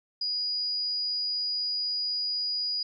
sine tone, 4902 Hz, D#8, 27 cents flat, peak -27 dBFS, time 0.21-2.83 s, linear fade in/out 5 ms, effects none

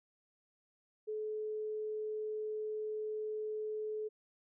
sine tone, 429.5 Hz, A4, 42 cents flat, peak -36 dBFS, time 1.07-4.09 s, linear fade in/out 20 ms, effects none

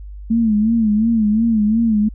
sine tone with vibrato, 220 Hz, A3, in tune, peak -12 dBFS, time 0.3-2.09 s, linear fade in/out 10 ms, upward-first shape sine, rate 2.8 Hz, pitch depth 96 cents each way, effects added 50 Hz sine -30 dBFS peak until 2.14 s

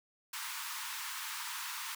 pink high-pass noise, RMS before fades -41 dBFS, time 0.33-1.95 s, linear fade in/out 5 ms, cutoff 890 Hz, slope 96 dB/octave, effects none

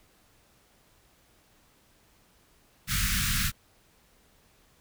pink band-stop noise, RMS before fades -27 dBFS, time 2.87-3.52 s, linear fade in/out 50 ms, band 210 to 1300 Hz, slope 48 dB/octave, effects pink hiss -63 dBFS RMS until 4.8 s

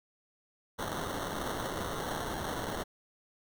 blue noise with sample-and-hold, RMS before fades -36 dBFS, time 0.78-2.84 s, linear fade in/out 20 ms, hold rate 2450 Hz, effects none

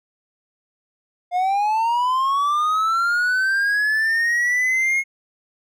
triangle linear sweep, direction up, 704 to 2167 Hz, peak -15 dBFS, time 1.31-5.04 s, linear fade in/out 50 ms, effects none

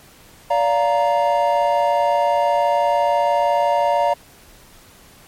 triangle chord, Bb major, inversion first, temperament equal with one note detuned, 578.6 / 698.5 / 932.3 Hz, D5 / F5 / Bb5, -26 / 0 / 0 cents, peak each -17 dBFS, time 0.5-4.14 s, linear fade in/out 10 ms, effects pink hiss -47 dBFS RMS until 5.27 s + MP3 64 kbps

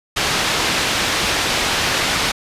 white low-pass noise, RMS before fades -19 dBFS, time 0.16-2.32 s, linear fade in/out 10 ms, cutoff 4100 Hz, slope 12 dB/octave, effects resampled to 32000 Hz

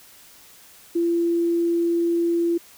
sine tone, 339.8 Hz, F4, 47 cents flat, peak -18 dBFS, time 0.95-2.58 s, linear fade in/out 10 ms, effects white hiss -49 dBFS RMS until 2.77 s

